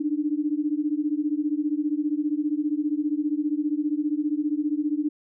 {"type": "beating tone pair", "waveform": "sine", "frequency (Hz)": [292.6, 307.6], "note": ["D4", "D#4"], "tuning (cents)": [-6, -20], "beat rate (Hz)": 15, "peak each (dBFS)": [-25, -26], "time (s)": [0, 5.09], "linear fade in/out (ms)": 10, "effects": []}